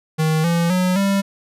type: tone with pitch steps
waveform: square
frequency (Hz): 157.4 / 169.67 / 182.91 / 197.17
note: D#3 / F3 / F#3 / G3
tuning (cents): +20 / -50 / -20 / +10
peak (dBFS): -16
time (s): 0.18-1.22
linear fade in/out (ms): 20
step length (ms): 260
effects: resampled to 32000 Hz